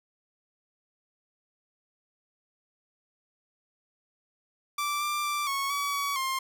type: tone with pitch steps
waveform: sawtooth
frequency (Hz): 1169 / 1184 / 1175 / 1103 / 1138 / 1131 / 1060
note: D6 / D6 / D6 / C#6 / C#6 / C#6 / C6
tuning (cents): -8 / +14 / +1 / -9 / +45 / +34 / +22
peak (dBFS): -24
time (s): 4.78-6.39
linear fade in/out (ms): 5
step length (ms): 230
effects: none